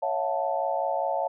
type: chord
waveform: sine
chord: F# minor seventh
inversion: second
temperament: equal with one note detuned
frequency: 554.4 / 659.3 / 724.3 / 880 Hz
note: C#5 / E5 / F#5 / A5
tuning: 0 / 0 / -37 / 0 cents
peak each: -30 dBFS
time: 0.02-1.28 s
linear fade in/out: 10 ms
effects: none